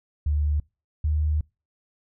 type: tone pair in turn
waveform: sine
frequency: 74.1 / 76.18 Hz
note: D2 / D#2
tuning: +16 / -36 cents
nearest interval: unison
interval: 48 cents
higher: second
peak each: -20 dBFS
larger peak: neither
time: 0.26-0.6 / 1.04-1.41 s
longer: second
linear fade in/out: 5 ms
effects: noise-tail reverb RT60 0.3 s tail -26 dB re dry